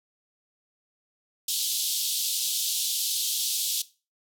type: band-pass noise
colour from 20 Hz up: pink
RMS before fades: -28 dBFS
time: 1.48-3.82 s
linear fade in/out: 5 ms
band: 3200 to 16000 Hz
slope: 48 dB/octave
effects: noise-tail reverb RT60 0.3 s tail -17 dB re dry